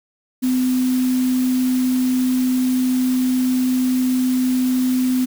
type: tone in noise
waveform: sine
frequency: 254.4 Hz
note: C4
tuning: 48 cents flat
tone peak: -15 dBFS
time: 0.42-5.26 s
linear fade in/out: 20 ms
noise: white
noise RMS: -33 dBFS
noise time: 0.42-5.26 s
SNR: +15 dB
effects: none